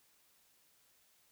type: silence
effects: white hiss -70 dBFS RMS until 1.31 s